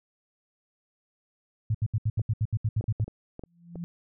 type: tone bursts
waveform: sine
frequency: 108.9 Hz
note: A2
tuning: 17 cents flat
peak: -22 dBFS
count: 12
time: 1.7-3.044 s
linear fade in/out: 5 ms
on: 46 ms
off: 72 ms
type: clicks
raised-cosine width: 2 ms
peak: -26 dBFS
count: 8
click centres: 2.195 / 2.81 / 2.841 / 2.999 / 3.08 / 3.394 / 3.437 / 3.757 s
type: tone with exponential growth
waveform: sine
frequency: 171.4 Hz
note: F3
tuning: 32 cents flat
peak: -30 dBFS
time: 3.46-3.84 s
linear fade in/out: 0 ms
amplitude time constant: 82 ms
effects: none